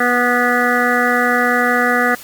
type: harmonic tone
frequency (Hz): 244.9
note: B3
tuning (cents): -14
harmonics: 1 / 2 / 3 / 5 / 6 / 7 / 8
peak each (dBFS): -20 / -20 / -20 / -20 / -20 / -20 / -20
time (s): 0-2.15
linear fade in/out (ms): 5
effects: white hiss -36 dBFS RMS until 2.23 s + Opus 48 kbps